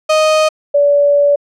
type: tone pair in turn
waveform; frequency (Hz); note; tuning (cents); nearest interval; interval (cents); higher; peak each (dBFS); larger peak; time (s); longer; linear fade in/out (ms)
35% pulse / sine; 622.3 / 574.8; D#5 / D5; 0 / -37; minor second; 137; first; -7; neither; 0.09-0.49 / 0.74-1.36; second; 10
effects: low-pass 7000 Hz 12 dB/octave